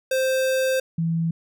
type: tone pair in turn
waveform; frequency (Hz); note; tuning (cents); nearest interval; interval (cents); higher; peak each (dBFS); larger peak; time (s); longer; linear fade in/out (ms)
square / sine; 523.3 / 165.2; C5 / E3; 0 / +4; octave + minor sixth; 1996; first; -20; neither; 0.11-0.8 / 0.98-1.31; first; 5
effects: none